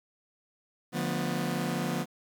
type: chord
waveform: sawtooth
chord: B half-diminished seventh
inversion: first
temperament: just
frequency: 148.16 / 177.8 / 222.2 / 246.9 Hz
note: D3 / F3 / A3 / B3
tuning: +16 / +31 / +17 / 0 cents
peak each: -31 / -29 / -33 / -30 dBFS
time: 0.92-2.06 s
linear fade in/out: 50 ms
effects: 10-bit